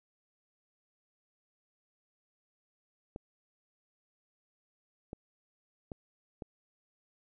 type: clicks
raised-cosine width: 2 ms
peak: -27 dBFS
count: 4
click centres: 3.161 / 5.131 / 5.918 / 6.422 s
effects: none